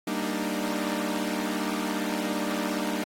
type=chord; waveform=sawtooth; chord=Eb major seventh; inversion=first; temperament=equal with one note detuned; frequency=196 / 232.3 / 293.7 / 311.1 Hz; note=G3 / Bb3 / D4 / Eb4; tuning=0 / -6 / 0 / 0 cents; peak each=-29 dBFS; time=0.07-3.04 s; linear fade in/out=5 ms; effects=AAC 48 kbps